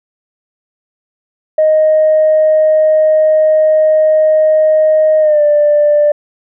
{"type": "tone with pitch glide", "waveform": "sine", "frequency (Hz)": [622.3, 591.5], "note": ["D#5", "D5"], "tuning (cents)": [0, 12], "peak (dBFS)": -5, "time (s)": [1.58, 6.12], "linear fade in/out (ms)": 5, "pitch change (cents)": -88, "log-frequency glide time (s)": [5.2, 5.42], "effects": ["tanh soft clip ceiling -2 dBFS"]}